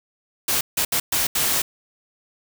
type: noise bursts at uneven times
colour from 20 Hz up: white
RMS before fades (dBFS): -21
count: 5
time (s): 0.48-0.61 / 0.77-0.85 / 0.92-1 / 1.12-1.27 / 1.35-1.62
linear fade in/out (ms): 5
effects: none